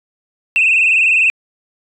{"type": "tone with vibrato", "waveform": "sine", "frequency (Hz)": 2600, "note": "E7", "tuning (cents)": -24, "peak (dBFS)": -8, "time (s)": [0.56, 1.3], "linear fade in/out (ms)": 0, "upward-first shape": "sine", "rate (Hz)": 20, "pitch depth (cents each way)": 89, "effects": ["tanh soft clip ceiling -5 dBFS"]}